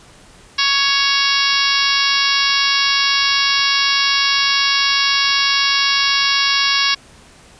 harmonic tone, 556 Hz, C#5, 5 cents sharp, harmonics 2 / 3 / 4 / 5 / 6 / 7 / 8 / 9 / 10, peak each -22 / -22 / -22 / -22 / -22 / -22 / -22 / -22 / -22 dBFS, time 0.58-6.95 s, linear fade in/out 10 ms, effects pink hiss -45 dBFS RMS until 7.59 s + resampled to 22050 Hz

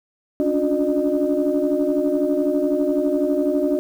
sine tone cluster, 283.3 / 295.3 / 359.1 / 605 Hz, C#4 / D4 / F4 / D#5, +38 / +10 / +48 / -49 cents, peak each -22 dBFS, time 0.4-3.79 s, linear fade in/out 0 ms, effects tanh soft clip ceiling -9 dBFS + 8-bit

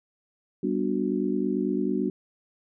sine chord, G major seventh, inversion none, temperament just, 196 / 245 / 294 / 367.5 Hz, G3 / B3 / D4 / F#4, 0 / -14 / +2 / -12 cents, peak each -29 dBFS, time 0.63-2.1 s, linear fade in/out 5 ms, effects none

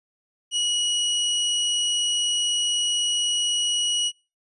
sawtooth tone, 2914 Hz, F#7, 27 cents flat, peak -18 dBFS, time 0.51-4.12 s, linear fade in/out 50 ms, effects noise-tail reverb RT60 0.3 s tail -25 dB re dry + resampled to 24000 Hz

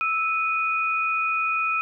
sine tone pair together, 1313 / 2479 Hz, E6 / D#7, -7 / -7 cents, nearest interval major seventh, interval 1100 cents, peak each -24 dBFS, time 0.01-1.81 s, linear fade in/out 0 ms, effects none

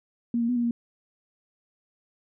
sine tone with pitch steps, 236 / 232.8 / 247.1 / 238.4 / 235.5 Hz, A#3 / A#3 / B3 / A#3 / A#3, +22 / -2 / +1 / +39 / +18 cents, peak -22 dBFS, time 0.34-0.71 s, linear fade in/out 2 ms, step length 74 ms, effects none

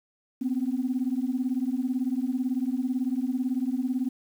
sine beating tone pair, 246.9 / 264.9 Hz, B3 / C4, 0 / +22 cents, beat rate 18 Hz, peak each -27 dBFS, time 0.41-4.09 s, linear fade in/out 10 ms, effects tanh soft clip ceiling -18 dBFS + 9-bit

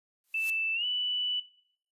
blue noise with exponential growth, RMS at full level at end -36 dBFS, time 0.24-0.5 s, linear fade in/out 1 ms, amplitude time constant 56 ms
sine tone with pitch glide, 2646 to 2970 Hz, E7 to F#7, +6 to +6 cents, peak -28 dBFS, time 0.34-1.4 s, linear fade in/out 5 ms, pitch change +200 cents, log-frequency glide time 0.74-0.85 s
effects noise-tail reverb RT60 0.6 s tail -17 dB re dry + resampled to 32000 Hz

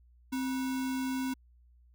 sine tone with sample-and-hold, 261.6 Hz, C4, in tune, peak -30 dBFS, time 0.32-1.34 s, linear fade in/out 10 ms, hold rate 1225 Hz, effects added 60 Hz sine -58 dBFS peak until 1.94 s

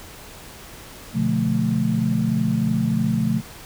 sine chord, B half-diminished seventh, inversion none, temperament equal with one note detuned, 123.47 / 146.83 / 177.15 / 220 Hz, B2 / D3 / F3 / A3, 0 / 0 / +25 / 0 cents, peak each -25 / -26 / -24 / -21 dBFS, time 1.13-3.42 s, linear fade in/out 50 ms, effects pink hiss -41 dBFS RMS until 3.65 s

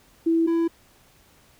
sine / triangle tone pair in turn, 329.6 / 333 Hz, E4 / E4, 0 / +18 cents, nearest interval unison, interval 18 cents, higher second, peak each -17 dBFS, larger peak neither, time 0.26-0.47 / 0.47-0.68 s, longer neither, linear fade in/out 10 ms, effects pink hiss -57 dBFS RMS until 1.59 s

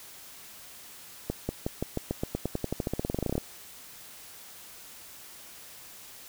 accelerating click train, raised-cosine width 2 ms, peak -15 dBFS, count 26, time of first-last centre 1.3-3.38 s, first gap 190 ms, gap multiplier 0.92, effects white hiss -48 dBFS RMS until 6.28 s

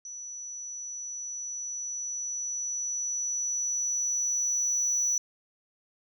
sine tone with level ramp, 5920 Hz, F#8, in tune, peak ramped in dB -38 to -21 dBFS, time 0.05-5.18 s, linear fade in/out 2 ms, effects tanh soft clip ceiling -23 dBFS

